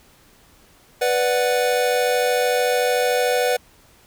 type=chord; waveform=square; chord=B minor; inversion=none; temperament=equal; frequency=493.9 / 587.3 / 740 Hz; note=B4 / D5 / F#5; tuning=0 / 0 / 0 cents; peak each=-20 / -25 / -24 dBFS; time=1.01-3.57 s; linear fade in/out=10 ms; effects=pink hiss -53 dBFS RMS until 4.06 s